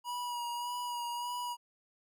square tone with vibrato, 965 Hz, B5, 40 cents flat, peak -36 dBFS, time 0.04-1.57 s, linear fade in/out 50 ms, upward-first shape sine, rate 1.7 Hz, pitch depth 23 cents each way, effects none

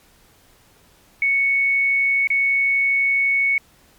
sine tone with dropouts, 2217 Hz, C#7, in tune, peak -15 dBFS, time 1.22-3.58 s, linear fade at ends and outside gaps 2 ms, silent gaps 2.273-2.302 s, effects pink hiss -54 dBFS RMS until 3.98 s + MP3 96 kbps

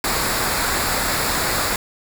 pink noise with comb filter, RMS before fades -21 dBFS, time 0.04-1.76 s, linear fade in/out 2 ms, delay 0.33 ms, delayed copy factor -0.55, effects none

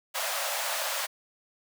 pink high-pass noise, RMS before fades -31 dBFS, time 0.14-1.07 s, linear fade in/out 20 ms, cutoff 530 Hz, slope 96 dB/octave, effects none

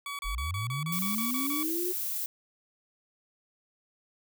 20% pulse tone bursts, 1135 Hz, C#6, 41 cents sharp, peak -30 dBFS, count 10, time 0.06-1.63 s, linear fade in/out 2 ms, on 130 ms, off 30 ms
sine linear sweep, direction up, 34.65 to 370 Hz, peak -31 dBFS, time 0.24-1.93 s, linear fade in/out 20 ms
violet noise, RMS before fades -33 dBFS, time 0.92-2.26 s, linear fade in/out 2 ms
effects none

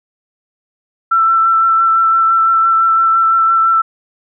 sine tone with vibrato, 1337 Hz, E6, 24 cents sharp, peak -8 dBFS, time 1.11-3.82 s, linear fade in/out 10 ms, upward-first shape sine, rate 5.9 Hz, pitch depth 15 cents each way, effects none

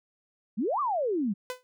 sine exponential two-way sweep, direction up then down, 185 to 1217 to 185 Hz, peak -25 dBFS, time 0.57-1.34 s, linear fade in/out 20 ms, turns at 0.8 s
sawtooth tone with exponential decay, 504 Hz, B4, 35 cents sharp, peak -25 dBFS, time 1.5-1.63 s, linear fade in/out 0 ms, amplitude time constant 27 ms
effects none

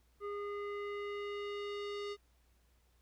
square tone with low-pass filter sweep, 408.7 Hz, G#4, 28 cents flat, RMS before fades -41 dBFS, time 0.2-2.17 s, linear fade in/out 50 ms, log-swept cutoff 1400 to 4600 Hz, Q 1.6, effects added 60 Hz sine -68 dBFS peak until 3.01 s + pink hiss -75 dBFS RMS until 3.01 s

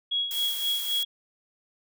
sine tone with tremolo, 3322 Hz, G#7, in tune, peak -23 dBFS, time 0.11-1.05 s, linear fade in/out 10 ms, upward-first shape sine, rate 3.8 Hz, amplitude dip 65%
blue noise, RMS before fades -35 dBFS, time 0.31-1.03 s, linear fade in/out 0 ms
effects none

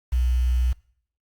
sine tone with quantisation, 61.74 Hz, B1, in tune, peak -18 dBFS, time 0.12-0.73 s, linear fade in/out 10 ms, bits 7, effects noise-tail reverb RT60 0.6 s tail -23 dB re dry + Opus 48 kbps

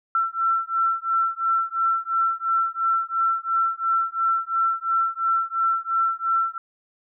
sine beating tone pair, 1343 / 1345.9 Hz, E6 / E6, +32 / +36 cents, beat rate 2.9 Hz, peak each -23 dBFS, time 0.15-6.58 s, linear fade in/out 2 ms, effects none

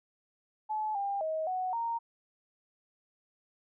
sine tone with pitch steps, 860 / 798 / 633 / 741 / 927 Hz, A5 / G5 / D#5 / F#5 / A#5, -40 / +31 / +30 / +2 / -10 cents, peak -30 dBFS, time 0.69-1.99 s, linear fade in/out 20 ms, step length 260 ms, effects none

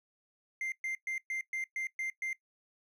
triangle tone bursts, 2093 Hz, C7, in tune, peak -32 dBFS, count 8, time 0.61-2.33 s, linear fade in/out 2 ms, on 110 ms, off 120 ms, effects noise-tail reverb RT60 0.1 s tail -17 dB re dry

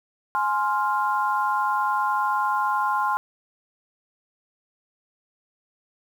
sine chord, F minor, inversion first, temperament just, 838.1 / 1047.7 / 1396.9 Hz, Ab5 / C6 / F6, +16 / +2 / 0 cents, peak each -25 / -23 / -28 dBFS, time 0.35-3.17 s, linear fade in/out 0 ms, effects 8-bit

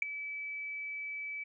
sine tone with ADSR envelope, 2300 Hz, D7, 37 cents flat, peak -21 dBFS, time 0.02-1.44 s, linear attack 4 ms, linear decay 6 ms, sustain -16 dB, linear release 11 ms, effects tanh soft clip ceiling -19 dBFS

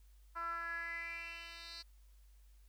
10% pulse tone with band-pass filter sweep, 335.9 Hz, E4, 33 cents sharp, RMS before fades -44 dBFS, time 0.35-1.83 s, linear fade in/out 20 ms, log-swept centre 1200 to 4300 Hz, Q 6.2, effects added 50 Hz sine -59 dBFS peak until 2.68 s + white hiss -75 dBFS RMS until 2.68 s

